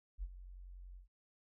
sine tone with ADSR envelope, 45.38 Hz, F#1, 33 cents flat, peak -36 dBFS, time 0.18-1.08 s, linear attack 49 ms, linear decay 44 ms, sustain -13 dB, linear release 120 ms, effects none

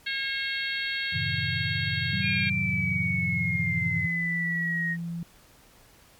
harmonic tone, 542 Hz, C#5, 39 cents flat, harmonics 3 / 4 / 5 / 6 / 7 / 8, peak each -32 / -32 / -37 / -36 / -37 / -37 dBFS, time 0.06-2.5 s, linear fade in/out 10 ms
sine chord, F# diminished seventh, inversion none, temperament just, 92.5 / 111 / 133.2 / 159.84 Hz, F#2 / A2 / C3 / Eb3, 0 / +16 / +31 / +47 cents, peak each -34 dBFS, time 1.12-4.08 s, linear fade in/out 20 ms
sine tone with pitch glide, 190.2 to 169.45 Hz, F#3 to E3, +48 to +48 cents, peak -30 dBFS, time 2.13-5.23 s, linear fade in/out 2 ms, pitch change -200 cents, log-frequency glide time 2.47-3.92 s
sine exponential sweep, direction down, 2426 to 1862 Hz, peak -26 dBFS, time 2.21-4.97 s, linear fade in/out 50 ms
effects pink hiss -56 dBFS RMS until 6.19 s + MP3 96 kbps

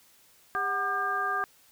harmonic tone with a mistuned harmonic, 400 Hz, G4, 35 cents sharp, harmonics 1 / 2 / 3 / 4, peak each -39 / -34 / -29 / -31 dBFS, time 0.55-1.44 s, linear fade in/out 0 ms, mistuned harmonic 2, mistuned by -120 cents, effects white hiss -60 dBFS RMS until 1.71 s

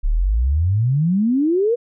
sine exponential sweep, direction up, 33.37 to 493.9 Hz, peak -14 dBFS, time 0.03-1.76 s, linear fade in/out 20 ms, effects none

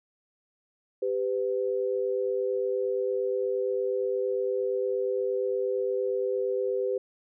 sine tone pair together, 394 / 502.6 Hz, G4 / B4, +9 / +30 cents, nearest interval major third, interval 421 cents, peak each -28 dBFS, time 1.02-6.98 s, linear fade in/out 5 ms, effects none

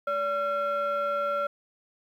sine tone pair together, 574 / 1365.2 Hz, D5 / F6, -40 / -40 cents, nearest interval octave + minor third, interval 1500 cents, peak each -26 dBFS, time 0.07-1.47 s, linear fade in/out 5 ms, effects tanh soft clip ceiling -22 dBFS + 10-bit

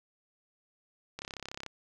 click train, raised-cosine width 0.2 ms, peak -22 dBFS, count 17, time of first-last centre 1.19-1.663 s, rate 33.8 Hz, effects none

